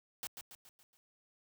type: noise with echo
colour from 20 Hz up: white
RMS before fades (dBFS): -41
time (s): 0.23-0.27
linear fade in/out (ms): 0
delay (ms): 140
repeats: 5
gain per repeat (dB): -6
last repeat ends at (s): 0.97
effects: high-pass 80 Hz 12 dB/octave